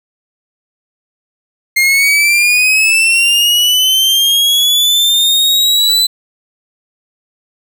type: linear sweep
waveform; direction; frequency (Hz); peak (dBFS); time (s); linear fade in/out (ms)
40% pulse; up; 2112 to 4019; -7; 1.76-6.07; 10
effects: none